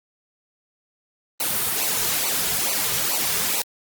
white noise with flanger, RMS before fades -23 dBFS, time 1.4-3.62 s, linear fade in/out 2 ms, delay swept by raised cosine 0.57 to 3.77 ms, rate 2.3 Hz, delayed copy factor -0.9, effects Opus 32 kbps

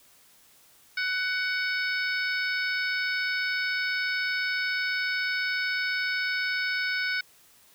harmonic tone, 746 Hz, F#5, 14 cents sharp, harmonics 2 / 3 / 4 / 5 / 6 / 7, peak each -28 / -31 / -43 / -39 / -38 / -37 dBFS, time 0.97-7.21 s, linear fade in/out 5 ms, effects white hiss -58 dBFS RMS until 7.74 s

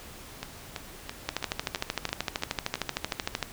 two click trains, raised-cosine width 0.2 ms, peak -10 / -16 dBFS, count 29 / 8, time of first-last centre 1.29-3.427 / 0.43-2.756 s, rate 13.1 / 3.01 Hz, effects pink hiss -46 dBFS RMS until 3.52 s

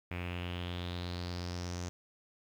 sawtooth tone with low-pass filter sweep, 88.3 Hz, F2, 20 cents sharp, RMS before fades -39 dBFS, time 0.11-1.89 s, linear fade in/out 0 ms, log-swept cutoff 2400 to 6400 Hz, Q 4.9, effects 10-bit

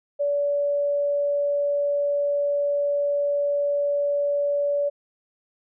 sine tone, 574 Hz, D5, 40 cents flat, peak -20 dBFS, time 0.19-4.9 s, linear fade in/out 20 ms, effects none

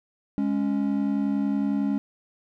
triangle tone pair together, 206.6 / 277.5 Hz, G#3 / C#4, -9 / +2 cents, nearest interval perfect fourth, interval 511 cents, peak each -23 dBFS, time 0.38-1.98 s, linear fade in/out 0 ms, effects none

